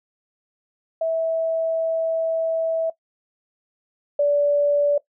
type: tone pair in turn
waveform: sine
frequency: 652 / 579 Hz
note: E5 / D5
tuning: -19 / -25 cents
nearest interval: major second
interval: 206 cents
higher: first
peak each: -19 / -15 dBFS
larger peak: second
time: 1.01-2.9 / 4.19-4.98 s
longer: first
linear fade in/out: 5 ms
effects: noise-tail reverb RT60 0.1 s tail -18 dB re dry

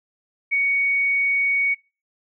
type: tone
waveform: sine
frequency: 2235 Hz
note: C#7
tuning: 14 cents sharp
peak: -17 dBFS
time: 0.51-1.75 s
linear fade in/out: 20 ms
effects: noise-tail reverb RT60 0.3 s tail -21 dB re dry

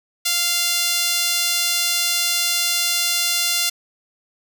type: tone with high-pass filter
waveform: sawtooth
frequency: 695 Hz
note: F5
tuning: 9 cents flat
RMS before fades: -20 dBFS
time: 0.25-3.7 s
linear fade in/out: 10 ms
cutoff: 3600 Hz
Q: 0.92
effects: none

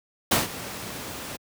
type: noise with ADSR envelope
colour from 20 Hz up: pink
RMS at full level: -18 dBFS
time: 0.31-1.37 s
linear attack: 9 ms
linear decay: 150 ms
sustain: -17 dB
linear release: 15 ms
effects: high-pass 100 Hz 12 dB/octave

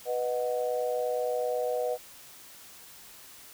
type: chord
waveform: sine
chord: B major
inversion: none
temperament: equal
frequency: 493.9 / 622.3 / 740 Hz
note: B4 / D#5 / F#5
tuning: 0 / 0 / 0 cents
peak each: -29 / -32 / -35 dBFS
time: 0.05-1.98 s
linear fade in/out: 50 ms
effects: white hiss -50 dBFS RMS until 3.53 s

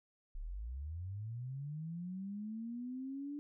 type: linear sweep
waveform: sine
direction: up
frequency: 31 to 293.7 Hz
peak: -40 dBFS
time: 0.35-3.39 s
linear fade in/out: 0 ms
effects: none

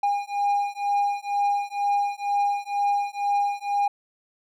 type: beating tone pair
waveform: triangle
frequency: 810 / 812.1 Hz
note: G#5 / G#5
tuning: -43 / -39 cents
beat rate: 2.1 Hz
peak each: -23 dBFS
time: 0.03-3.88 s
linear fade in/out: 5 ms
effects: none

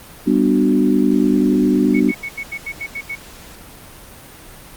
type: chord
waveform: sine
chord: G major seventh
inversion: none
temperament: equal with one note detuned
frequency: 196 / 246.9 / 296.7 / 370 Hz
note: G3 / B3 / D4 / F#4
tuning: 0 / 0 / +18 / 0 cents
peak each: -18 / -16 / -16 / -21 dBFS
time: 0.26-2.12 s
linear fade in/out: 20 ms
type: tone bursts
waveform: sine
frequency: 2217 Hz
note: C#7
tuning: in tune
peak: -23 dBFS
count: 9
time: 1.94-3.155 s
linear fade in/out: 10 ms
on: 63 ms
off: 81 ms
effects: pink hiss -39 dBFS RMS until 4.76 s + Opus 32 kbps

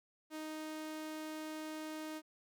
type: tone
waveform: sawtooth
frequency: 311.1 Hz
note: D#4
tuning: in tune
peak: -38 dBFS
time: 0.3-2.22 s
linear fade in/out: 50 ms
effects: none

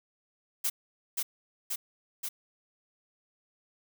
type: noise with echo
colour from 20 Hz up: blue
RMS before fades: -29 dBFS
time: 0.64-0.7 s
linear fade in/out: 10 ms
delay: 530 ms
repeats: 3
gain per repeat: -2 dB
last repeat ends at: 2.29 s
effects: none

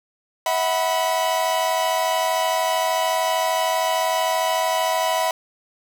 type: chord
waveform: 45% pulse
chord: E suspended second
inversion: none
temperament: equal with one note detuned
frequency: 646.8 / 740 / 987.8 Hz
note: E5 / F#5 / B5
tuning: -33 / 0 / 0 cents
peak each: -23 / -25 / -23 dBFS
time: 0.46-5.31 s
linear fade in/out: 2 ms
effects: none

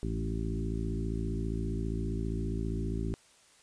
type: harmonic tone with a mistuned harmonic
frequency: 55 Hz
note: A1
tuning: in tune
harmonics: 1 / 2 / 3 / 4 / 5 / 6 / 7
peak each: -34 / -37 / -39 / -40 / -41 / -42 / -42 dBFS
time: 0.03-3.14 s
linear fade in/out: 0 ms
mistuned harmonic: 3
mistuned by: +28 cents
effects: white hiss -61 dBFS RMS until 3.62 s + resampled to 22050 Hz

